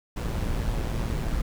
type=noise with amplitude modulation; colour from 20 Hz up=brown; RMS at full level=-25 dBFS; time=0.16-1.42 s; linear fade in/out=10 ms; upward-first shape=sine; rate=114 Hz; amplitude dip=50%; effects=none